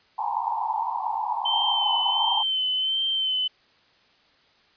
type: band-pass noise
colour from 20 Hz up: pink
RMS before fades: -27 dBFS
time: 0.18-2.43 s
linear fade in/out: 10 ms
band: 800 to 990 Hz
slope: 96 dB/octave
type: tone with vibrato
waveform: sine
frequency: 3082 Hz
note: G7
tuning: 30 cents flat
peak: -22 dBFS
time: 1.45-3.48 s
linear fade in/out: 10 ms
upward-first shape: sine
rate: 1.4 Hz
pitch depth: 32 cents each way
effects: white hiss -60 dBFS RMS until 4.76 s + resampled to 11025 Hz